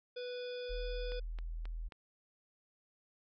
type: harmonic tone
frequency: 493.9 Hz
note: B4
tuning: in tune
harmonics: 1 / 3 / 5 / 7 / 9 / 10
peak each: -40 / -53 / -55 / -52 / -61 / -55 dBFS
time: 0.16-1.2 s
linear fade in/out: 10 ms
type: tone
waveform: sine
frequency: 41 Hz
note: E1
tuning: 9 cents flat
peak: -38 dBFS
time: 0.69-1.89 s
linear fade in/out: 20 ms
type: click train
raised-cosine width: 0.3 ms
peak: -34 dBFS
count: 4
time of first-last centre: 1.12-1.922 s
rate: 3.74 Hz
effects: none